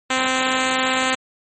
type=tone; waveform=5% pulse; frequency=259.7 Hz; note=C4; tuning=13 cents flat; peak=-6 dBFS; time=0.1-1.15 s; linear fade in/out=5 ms; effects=MP3 32 kbps